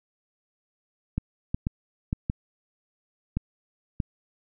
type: clicks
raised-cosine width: 5 ms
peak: -13 dBFS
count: 7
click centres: 1.18 / 1.545 / 1.669 / 2.129 / 2.299 / 3.37 / 4.002 s
effects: none